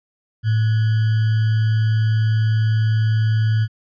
sine tone with sample-and-hold, 110 Hz, A2, in tune, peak -14 dBFS, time 0.43-3.68 s, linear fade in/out 50 ms, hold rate 1575 Hz, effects resampled to 11025 Hz

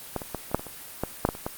clicks, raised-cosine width 1 ms, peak -13 / -20 / -15 / -24 / -7 / -22 / -25 / -11 / -6 / -10 / -25 / -14 dBFS, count 12, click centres 0.163 / 0.218 / 0.347 / 0.515 / 0.546 / 0.595 / 0.667 / 1.036 / 1.251 / 1.289 / 1.351 / 1.465 s, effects white hiss -42 dBFS RMS until 1.57 s + Opus 32 kbps

